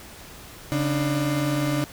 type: tone pair together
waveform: 35% pulse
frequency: 139.5 / 298.5 Hz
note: C#3 / D4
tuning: +11 / +28 cents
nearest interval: octave + minor second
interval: 1317 cents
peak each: -23 / -23 dBFS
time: 0.72-1.84 s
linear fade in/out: 0 ms
effects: pink hiss -43 dBFS RMS until 1.92 s

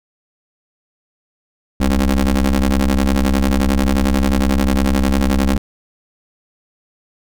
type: ring-modulated tone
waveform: 25% pulse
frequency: 68.3 Hz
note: C#2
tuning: 25 cents flat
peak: -6 dBFS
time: 1.8-5.58 s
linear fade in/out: 5 ms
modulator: 131 Hz
effects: none

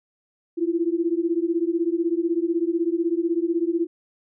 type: beating tone pair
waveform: sine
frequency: 329.6 / 345.6 Hz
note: E4 / F4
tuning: 0 / -18 cents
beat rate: 16 Hz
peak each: -23 dBFS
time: 0.57-3.87 s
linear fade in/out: 20 ms
effects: none

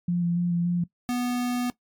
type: tone with vibrato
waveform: sine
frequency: 173.6 Hz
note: F3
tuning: 10 cents flat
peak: -21 dBFS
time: 0.08-0.84 s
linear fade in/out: 5 ms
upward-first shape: square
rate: 3.5 Hz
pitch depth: 15 cents each way
type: tone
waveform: square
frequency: 245.7 Hz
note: B3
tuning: 9 cents flat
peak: -25 dBFS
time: 1.09-1.7 s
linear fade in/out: 0 ms
effects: noise-tail reverb RT60 0.1 s tail -18 dB re dry + MP3 96 kbps

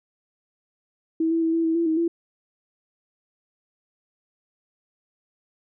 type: tone with pitch steps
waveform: sine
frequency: 323.9 / 330 / 325.5 / 330.6 / 324.6 / 336.3 / 318.3 / 336.6 Hz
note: E4 / E4 / E4 / E4 / E4 / E4 / D#4 / E4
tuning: -30 / +2 / -22 / +5 / -27 / +35 / +39 / +36 cents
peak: -19 dBFS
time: 1.2-2.08 s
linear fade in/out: 5 ms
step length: 110 ms
effects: none

